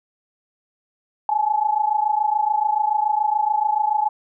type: tone pair together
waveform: sine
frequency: 837 / 864 Hz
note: G#5 / A5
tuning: +13 / -32 cents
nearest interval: minor second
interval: 55 cents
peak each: -20 dBFS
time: 1.29-4.09 s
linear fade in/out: 2 ms
effects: none